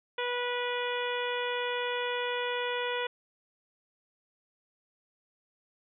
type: harmonic tone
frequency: 489 Hz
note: B4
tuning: 17 cents flat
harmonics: 1 / 2 / 3 / 4 / 5 / 6 / 7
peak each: -33 / -36 / -38 / -39 / -40 / -41 / -41 dBFS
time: 0.18-3.07 s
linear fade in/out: 5 ms
effects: none